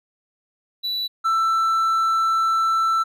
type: tone pair in turn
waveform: triangle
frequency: 3951 / 1331.1 Hz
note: B7 / E6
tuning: 0 / +16 cents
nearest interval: octave + perfect fifth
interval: 1884 cents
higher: first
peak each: -21 / -15 dBFS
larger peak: second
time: 0.83-1.08 / 1.24-3.04 s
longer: second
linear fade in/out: 20 ms
effects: none